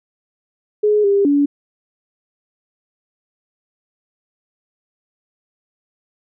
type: tone with pitch steps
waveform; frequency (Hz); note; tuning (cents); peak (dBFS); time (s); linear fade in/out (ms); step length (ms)
sine; 420.2 / 400.1 / 286.1; G#4 / G4 / D4; +20 / +35 / -45; -11; 0.83-1.46; 10; 210
effects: none